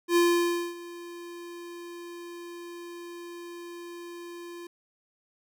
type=tone with ADSR envelope; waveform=square; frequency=345.6 Hz; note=F4; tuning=18 cents flat; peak=-19 dBFS; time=0.08-4.67 s; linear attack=81 ms; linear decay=580 ms; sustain=-21 dB; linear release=4 ms; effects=none